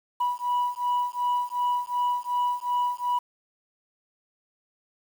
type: beating tone pair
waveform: sine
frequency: 978 / 980.7 Hz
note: B5 / B5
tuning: -17 / -12 cents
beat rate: 2.7 Hz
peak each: -25 dBFS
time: 0.2-3.19 s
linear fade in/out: 10 ms
effects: tanh soft clip ceiling -20 dBFS + 8-bit